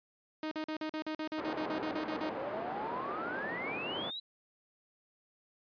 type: tone bursts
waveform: sawtooth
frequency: 311.1 Hz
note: D#4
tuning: in tune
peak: -31 dBFS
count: 15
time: 0.43-2.292 s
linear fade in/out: 2 ms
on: 84 ms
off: 43 ms
type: band-pass noise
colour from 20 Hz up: pink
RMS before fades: -40 dBFS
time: 1.37-4.11 s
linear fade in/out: 20 ms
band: 320 to 1100 Hz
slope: 12 dB/octave
type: exponential sweep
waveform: sine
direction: up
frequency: 517 to 4002 Hz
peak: -38 dBFS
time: 2.37-4.2 s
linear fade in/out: 10 ms
effects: resampled to 11025 Hz